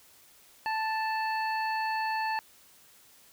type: harmonic tone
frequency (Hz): 880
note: A5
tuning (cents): 0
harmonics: 1 / 2 / 3 / 5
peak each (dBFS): -29 / -35 / -39 / -43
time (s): 0.66-2.39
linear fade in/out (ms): 0
effects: white hiss -58 dBFS RMS until 3.32 s